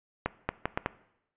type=accelerating click train; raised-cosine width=0.5 ms; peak=-12 dBFS; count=5; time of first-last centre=0.26-0.861 s; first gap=230 ms; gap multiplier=0.72; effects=noise-tail reverb RT60 0.8 s tail -18 dB re dry + resampled to 8000 Hz